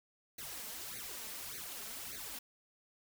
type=noise with flanger; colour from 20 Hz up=white; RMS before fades=-45 dBFS; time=0.38-2.39 s; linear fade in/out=5 ms; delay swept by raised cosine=0.47 to 4.67 ms; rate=1.7 Hz; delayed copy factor=+0.95; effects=none